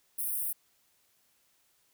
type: high-pass noise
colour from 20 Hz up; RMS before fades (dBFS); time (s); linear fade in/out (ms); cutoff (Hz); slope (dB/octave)
white; -33; 0.18-0.53; 10; 9000; 96
effects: white hiss -70 dBFS RMS until 1.93 s